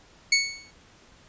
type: tone with exponential decay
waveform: 20% pulse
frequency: 2217 Hz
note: C#7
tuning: in tune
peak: -10 dBFS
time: 0.32-0.71 s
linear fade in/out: 5 ms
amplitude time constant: 84 ms
effects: pink hiss -55 dBFS RMS until 1.28 s + resampled to 16000 Hz